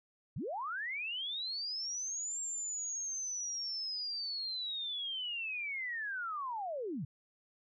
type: linear two-way sweep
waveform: sine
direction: up then down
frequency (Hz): 86.7 to 7459 to 117.1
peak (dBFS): -36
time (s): 0.36-7.05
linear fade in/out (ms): 5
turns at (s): 2.4
effects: none